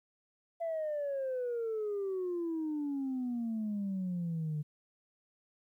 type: exponential sweep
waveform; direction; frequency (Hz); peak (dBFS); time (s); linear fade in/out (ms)
sine; down; 677 to 147.7; -31; 0.6-4.63; 20
effects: tanh soft clip ceiling -30 dBFS + 12-bit